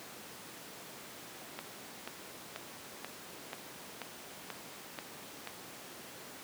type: click train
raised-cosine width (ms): 0.3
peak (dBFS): -23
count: 9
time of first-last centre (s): 1.59-5.473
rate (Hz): 2.06
effects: pink hiss -48 dBFS RMS until 6.43 s + high-pass 200 Hz 12 dB/octave